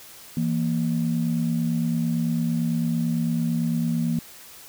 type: tone pair together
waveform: sine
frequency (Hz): 164.16 / 233.1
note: E3 / A#3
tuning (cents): -7 / 0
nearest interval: tritone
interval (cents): 607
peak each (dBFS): -23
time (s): 0.37-4.19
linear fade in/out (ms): 2
effects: tanh soft clip ceiling -14 dBFS + white hiss -45 dBFS RMS until 4.68 s